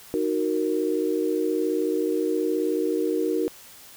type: chord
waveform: sine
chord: D# minor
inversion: none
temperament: equal with one note detuned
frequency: 311.1 / 370 / 464.3 Hz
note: D#4 / F#4 / A#4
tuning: 0 / 0 / -7 cents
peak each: -26 dBFS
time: 0.14-3.48 s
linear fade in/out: 0 ms
effects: white hiss -47 dBFS RMS until 3.96 s